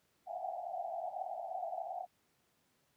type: band-pass noise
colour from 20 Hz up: pink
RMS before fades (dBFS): -41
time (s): 0.26-2.07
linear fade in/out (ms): 50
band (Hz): 670 to 770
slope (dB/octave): 96
effects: pink hiss -75 dBFS RMS until 2.96 s + high-pass 100 Hz 12 dB/octave